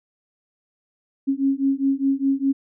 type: beating tone pair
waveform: sine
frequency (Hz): 270.4 / 275.3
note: C#4 / C#4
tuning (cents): -43 / -12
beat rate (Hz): 4.9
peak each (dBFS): -21 / -21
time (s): 1.27-2.53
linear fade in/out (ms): 20
effects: none